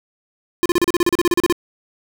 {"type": "tone bursts", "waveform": "square", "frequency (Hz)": 349.2, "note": "F4", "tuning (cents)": 0, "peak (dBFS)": -13, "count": 15, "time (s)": [0.63, 1.525], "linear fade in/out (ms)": 0, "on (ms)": 27, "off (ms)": 35, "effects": []}